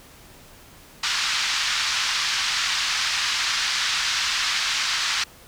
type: band-pass noise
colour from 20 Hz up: white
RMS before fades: -24 dBFS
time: 1.03-5.24 s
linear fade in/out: 5 ms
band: 1100 to 5400 Hz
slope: 24 dB/octave
effects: pink hiss -48 dBFS RMS until 5.47 s